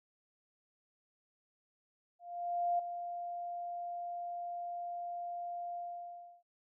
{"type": "tone with ADSR envelope", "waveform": "sine", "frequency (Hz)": 698.5, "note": "F5", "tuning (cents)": 0, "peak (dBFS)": -28, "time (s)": [2.19, 6.43], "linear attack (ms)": 600, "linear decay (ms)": 6, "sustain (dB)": -10, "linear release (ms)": 670, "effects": []}